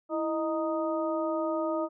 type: harmonic tone with a mistuned harmonic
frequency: 311.1 Hz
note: D#4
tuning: in tune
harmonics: 1 / 2 / 3 / 4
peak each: -31 / -30 / -38 / -36 dBFS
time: 0.09-1.89 s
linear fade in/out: 50 ms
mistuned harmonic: 1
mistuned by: +92 cents
effects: none